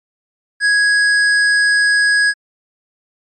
sine tone with hard clipping, 1661.2 Hz, G#6, in tune, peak -12 dBFS, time 0.6-2.34 s, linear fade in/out 50 ms, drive 12 dB, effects MP3 48 kbps

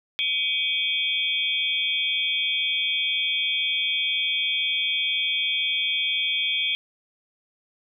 sine tone cluster, 2287 / 2504 / 3231 / 3451 Hz, D7 / D#7 / G#7 / A7, -47 / +10 / -48 / -34 cents, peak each -29 / -30 / -25 / -28 dBFS, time 0.19-6.75 s, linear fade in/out 0 ms, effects none

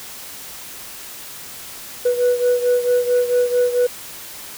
sine beating tone pair, 490 / 494.5 Hz, B4 / B4, -14 / +2 cents, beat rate 4.5 Hz, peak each -14 / -18 dBFS, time 2.05-3.87 s, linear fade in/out 10 ms, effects tanh soft clip ceiling -11 dBFS + white hiss -35 dBFS RMS until 4.57 s

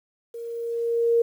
sine tone with level ramp, 466.2 Hz, A#4, in tune, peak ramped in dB -33 to -15 dBFS, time 0.34-1.22 s, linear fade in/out 5 ms, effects 9-bit

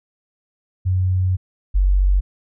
sine tone pair in turn, 92.5 / 47.28 Hz, F#2 / F#1, 0 / +38 cents, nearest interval octave, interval 1162 cents, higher first, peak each -15 / -12 dBFS, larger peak second, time 0.85-1.37 / 1.74-2.21 s, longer first, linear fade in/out 20 ms, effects none

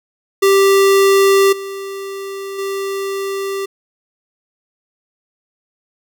square tone with level steps, 392 Hz, G4, in tune, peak -9 / -25 / -20 dBFS, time 0.42-3.66 s, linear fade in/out 10 ms, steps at 1.52 / 2.58 s, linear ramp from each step 10 ms, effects none

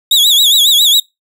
40% pulse tone with vibrato, 3597 Hz, A7, 37 cents sharp, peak -5 dBFS, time 0.11-1 s, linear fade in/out 5 ms, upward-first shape sine, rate 7.3 Hz, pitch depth 150 cents each way, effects noise-tail reverb RT60 0.2 s tail -25 dB re dry

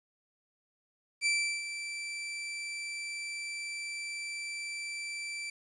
sawtooth tone with ADSR envelope, 2334 Hz, D7, 11 cents flat, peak -22 dBFS, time 1.21-5.5 s, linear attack 50 ms, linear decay 360 ms, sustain -11 dB, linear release 4 ms, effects resampled to 24000 Hz + 10-bit

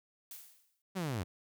blue noise with exponential decay, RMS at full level -45 dBFS, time 0.31-0.82 s, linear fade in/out 2 ms, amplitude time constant 110 ms
sawtooth linear sweep, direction down, 197.8 to 80.1 Hz, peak -30 dBFS, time 0.95-1.24 s, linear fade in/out 20 ms
effects none

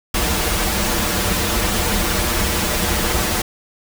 pink noise with comb filter, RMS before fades -19 dBFS, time 0.14-3.42 s, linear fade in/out 5 ms, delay 7.4 ms, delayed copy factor -0.95, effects none

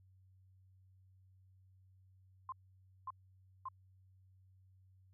sine tone bursts, 1046.5 Hz, C6, in tune, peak -40 dBFS, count 3, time 2.49-3.686 s, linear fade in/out 2 ms, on 32 ms, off 550 ms, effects added 94 Hz sine -63 dBFS peak until 5.13 s

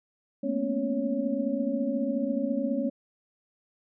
sine tone cluster, 217 / 231.4 / 245.8 / 275.6 / 557 Hz, A3 / A#3 / B3 / C#4 / C#5, -24 / -13 / -8 / -10 / +8 cents, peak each -33 / -36 / -31 / -30 / -32 dBFS, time 0.43-2.9 s, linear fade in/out 10 ms, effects none

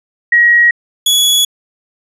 sine / sawtooth tone pair in turn, 1899 / 3384 Hz, A#6 / G#7, +32 / +32 cents, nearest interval minor seventh, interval 1000 cents, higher second, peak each -5 dBFS, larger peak neither, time 0.32-0.71 / 1.06-1.45 s, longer neither, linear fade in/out 5 ms, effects resampled to 32000 Hz

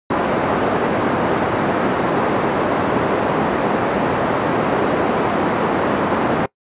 pink band-pass noise, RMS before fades -18 dBFS, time 0.1-6.46 s, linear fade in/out 5 ms, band 220 to 1200 Hz, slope 12 dB/octave, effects noise-tail reverb RT60 0.1 s tail -22 dB re dry + resampled to 8000 Hz

